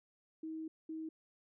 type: tone bursts at uneven times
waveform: sine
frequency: 318.3 Hz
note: D#4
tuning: 39 cents sharp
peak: -40 dBFS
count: 2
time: 0.43-0.68 / 0.89-1.09 s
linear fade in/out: 5 ms
effects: none

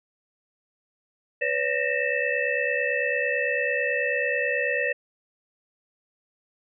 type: tone cluster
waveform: sine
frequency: 498.2 / 567 / 1819 / 1888 / 2631 Hz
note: B4 / C#5 / A#6 / A#6 / E7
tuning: +15 / +39 / -43 / +22 / -4 cents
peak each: -29 dBFS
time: 1.41-4.93 s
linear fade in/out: 10 ms
effects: none

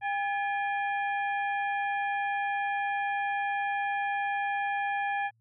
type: harmonic tone with a mistuned harmonic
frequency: 804 Hz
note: G5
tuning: 44 cents sharp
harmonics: 1 / 2 / 3 / 4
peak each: -29 / -33 / -39 / -51 dBFS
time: 0.01-5.31 s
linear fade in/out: 50 ms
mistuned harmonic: 2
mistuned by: +110 cents
effects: added 113 Hz sine -66 dBFS peak until 5.4 s

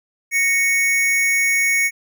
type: tone pair together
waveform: square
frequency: 1864.7 / 2218 Hz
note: A#6 / C#7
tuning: 0 / 0 cents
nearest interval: minor third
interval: 300 cents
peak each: -26 / -16 dBFS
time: 0.31-1.91 s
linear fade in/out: 50 ms
effects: none

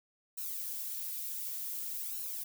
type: noise with flanger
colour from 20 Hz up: violet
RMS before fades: -39 dBFS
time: 0.37-2.44 s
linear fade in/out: 10 ms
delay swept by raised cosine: 0.72 to 4.92 ms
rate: 0.55 Hz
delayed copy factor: +0.8
effects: none

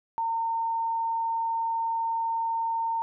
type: tone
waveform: sine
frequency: 912 Hz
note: A#5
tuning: 38 cents flat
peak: -25 dBFS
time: 0.18-3.02 s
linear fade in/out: 0 ms
effects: none

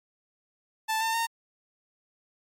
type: tone with pitch steps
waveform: sawtooth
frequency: 880 / 898.5 / 917.4 Hz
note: A5 / A5 / A#5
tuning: 0 / +36 / -28 cents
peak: -22 dBFS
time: 0.88-1.27 s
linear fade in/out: 20 ms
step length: 130 ms
effects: AAC 48 kbps

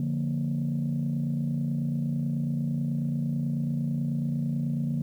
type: chord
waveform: sine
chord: Bb major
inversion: first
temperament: just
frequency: 145.68 / 174.81 / 233.1 Hz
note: D3 / F3 / Bb3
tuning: -14 / +2 / 0 cents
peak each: -27 / -32 / -29 dBFS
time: 0-5.02 s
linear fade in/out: 2 ms
effects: tanh soft clip ceiling -20 dBFS + 10-bit

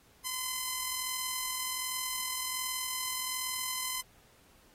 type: tone with amplitude modulation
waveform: 5% pulse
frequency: 1024 Hz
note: C6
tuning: 38 cents flat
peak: -20 dBFS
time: 0.24-4.02 s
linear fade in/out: 20 ms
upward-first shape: sine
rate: 41.3 Hz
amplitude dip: 35%
effects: pink hiss -63 dBFS RMS until 4.74 s + AAC 48 kbps

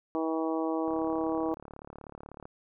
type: harmonic tone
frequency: 160.9 Hz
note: E3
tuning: 42 cents flat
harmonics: 2 / 3 / 4 / 5 / 6 / 7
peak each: -30 / -34 / -36 / -38 / -40 / -41 dBFS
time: 0.15-1.54 s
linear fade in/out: 0 ms
type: click train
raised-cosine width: 1 ms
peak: -30 dBFS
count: 58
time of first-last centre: 0.88-2.455 s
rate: 36.2 Hz
effects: none

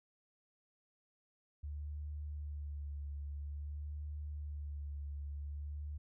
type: tone with vibrato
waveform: sine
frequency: 73.1 Hz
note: D2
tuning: 7 cents flat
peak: -40 dBFS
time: 1.63-5.98 s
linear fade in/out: 10 ms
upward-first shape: sine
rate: 0.5 Hz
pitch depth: 30 cents each way
effects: none

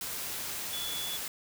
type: tone in noise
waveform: sine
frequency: 3429 Hz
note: A7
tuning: 45 cents flat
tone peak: -36 dBFS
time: 0.73-1.17 s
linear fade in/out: 2 ms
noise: white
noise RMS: -37 dBFS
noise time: 0.01-1.28 s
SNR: -2 dB
effects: none

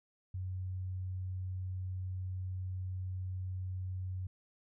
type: tone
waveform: sine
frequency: 92.7 Hz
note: F#2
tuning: 4 cents sharp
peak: -36 dBFS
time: 0.34-4.27 s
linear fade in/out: 5 ms
effects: none

